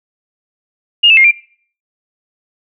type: tone with pitch steps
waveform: sine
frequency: 2842 / 2637 / 2128 / 2375 Hz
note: F7 / E7 / C7 / D7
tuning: +30 / 0 / +29 / +19 cents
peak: -4 dBFS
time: 1.03-1.314 s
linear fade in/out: 10 ms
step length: 71 ms
effects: noise-tail reverb RT60 0.5 s tail -22 dB re dry